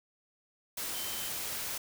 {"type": "tone in noise", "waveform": "sine", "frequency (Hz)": 3095, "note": "G7", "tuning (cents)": -23, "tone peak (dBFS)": -44, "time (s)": [0.94, 1.29], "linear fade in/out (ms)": 5, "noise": "white", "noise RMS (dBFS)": -37, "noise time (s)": [0.77, 1.78], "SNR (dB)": -10, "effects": []}